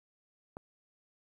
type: click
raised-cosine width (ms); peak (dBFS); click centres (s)
1; -28; 0.569
effects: 10-bit